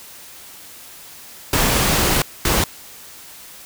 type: noise bursts at uneven times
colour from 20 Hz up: pink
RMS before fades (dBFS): -17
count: 2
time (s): 1.53-2.22 / 2.45-2.64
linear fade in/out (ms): 2
effects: white hiss -40 dBFS RMS until 3.65 s